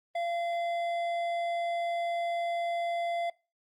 sine tone with hard clipping, 686 Hz, F5, 31 cents flat, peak -31 dBFS, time 0.15-3.3 s, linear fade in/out 5 ms, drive 9 dB, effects noise-tail reverb RT60 0.3 s tail -22 dB re dry + Opus 32 kbps

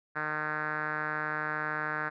5% pulse tone with low-pass filter, 153 Hz, D#3, 29 cents flat, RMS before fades -33 dBFS, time 0.15-2.1 s, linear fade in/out 20 ms, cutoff 1600 Hz, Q 4.5, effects none

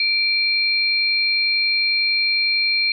sine tone pair together, 2349 / 4200 Hz, D7 / C8, 0 / +6 cents, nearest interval minor seventh, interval 1006 cents, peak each -19 dBFS, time 0-2.92 s, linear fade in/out 2 ms, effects none

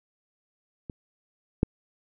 clicks, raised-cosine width 3 ms, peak -23 / -7 dBFS, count 2, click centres 0.898 / 1.631 s, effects none

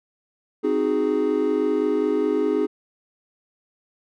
triangle chord, Ab dominant seventh, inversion first, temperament equal, 261.6 / 311.1 / 370 / 415.3 Hz, C4 / Eb4 / Gb4 / Ab4, 0 / 0 / 0 / 0 cents, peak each -25 / -22 / -26 / -20 dBFS, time 0.63-2.67 s, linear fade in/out 20 ms, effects none

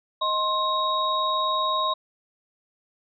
sine tone cluster, 627 / 1058 / 3786 Hz, D#5 / C6 / A#7, +13 / +19 / +26 cents, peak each -30 / -23 / -28 dBFS, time 0.21-1.94 s, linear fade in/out 10 ms, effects none

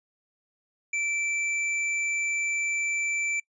sine tone with hard clipping, 2332 Hz, D7, 13 cents flat, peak -27 dBFS, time 0.93-3.4 s, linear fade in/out 5 ms, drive 15 dB, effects noise-tail reverb RT60 0.1 s tail -26 dB re dry + resampled to 22050 Hz

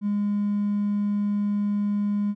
triangle tone with hard clipping, 205 Hz, G#3, 22 cents flat, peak -22 dBFS, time 0.01-2.35 s, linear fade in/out 50 ms, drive 4 dB, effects none

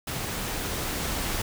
pink noise with level ramp, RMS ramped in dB -32 to -29 dBFS, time 0.07-1.42 s, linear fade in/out 5 ms, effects none

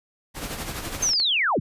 pink noise with tremolo, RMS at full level -30 dBFS, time 0.34-1.13 s, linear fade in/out 50 ms, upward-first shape sine, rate 12 Hz, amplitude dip 50%
clicks, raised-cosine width 0.2 ms, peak -17 dBFS, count 4, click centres 0.949 / 1.09 / 1.134 / 1.2 s
sine linear sweep, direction down, 6450 to 55 Hz, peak -19 dBFS, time 1.02-1.6 s, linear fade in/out 10 ms
effects resampled to 32000 Hz

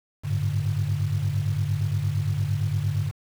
sine tone cluster, 97.1 / 105.8 / 144.8 Hz, G2 / G#2 / D3, -16 / +33 / -24 cents, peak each -26 dBFS, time 0.23-3.12 s, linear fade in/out 50 ms, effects tanh soft clip ceiling -14 dBFS + 7-bit

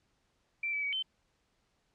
sine tone with pitch steps, 2345 / 2298 / 2263 / 3080 Hz, D7 / D7 / C#7 / G7, -3 / -38 / +35 / -31 cents, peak -31 dBFS, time 0.63-1.026 s, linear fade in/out 5 ms, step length 99 ms, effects pink hiss -75 dBFS RMS until 1.94 s + low-pass 7000 Hz 12 dB/octave

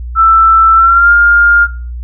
sine tone with pitch glide, 1329 to 1408 Hz, E6 to F6, +14 to +14 cents, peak -3 dBFS, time 0.15-1.68 s, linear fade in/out 50 ms, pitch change +100 cents, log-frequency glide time 0.74-1.11 s, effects noise-tail reverb RT60 0.4 s tail -18 dB re dry + added 60 Hz sine -19 dBFS peak until 2.03 s

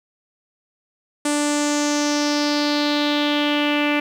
sawtooth tone with low-pass filter sweep, 293.7 Hz, D4, in tune, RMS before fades -20 dBFS, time 1.25-4 s, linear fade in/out 5 ms, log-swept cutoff 8700 to 2500 Hz, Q 3.9, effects 8-bit

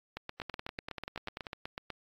two click trains, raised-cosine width 0.3 ms, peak -22 / -22 dBFS, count 12 / 15, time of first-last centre 0.4-1.468 / 0.17-1.903 s, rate 10.3 / 8.08 Hz, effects AAC 32 kbps

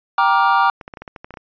triangle chord, G minor seventh, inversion none, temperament just, 784 / 940.8 / 1176 / 1411.2 Hz, G5 / Bb5 / D6 / F6, 0 / +16 / +2 / +18 cents, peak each -16 / -15 / -15 / -18 dBFS, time 0.18-0.7 s, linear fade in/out 2 ms
clicks, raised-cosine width 0.5 ms, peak -19 dBFS, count 11, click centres 0.812 / 0.879 / 0.938 / 0.972 / 1.02 / 1.078 / 1.162 / 1.245 / 1.307 / 1.34 / 1.372 s
effects resampled to 11025 Hz

